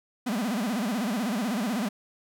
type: tone with vibrato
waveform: 45% pulse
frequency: 223.4 Hz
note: A3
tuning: 27 cents sharp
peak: -26 dBFS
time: 0.26-1.89 s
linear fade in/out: 10 ms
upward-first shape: sine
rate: 16 Hz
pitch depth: 240 cents each way
effects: none